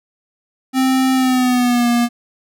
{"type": "tone with pitch glide", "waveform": "square", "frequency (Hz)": [261.6, 238.5], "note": ["C4", "A#3"], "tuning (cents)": [0, 40], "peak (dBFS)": -13, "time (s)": [0.73, 2.09], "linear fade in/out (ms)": 50, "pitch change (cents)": -160, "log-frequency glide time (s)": [1.14, 1.88], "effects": []}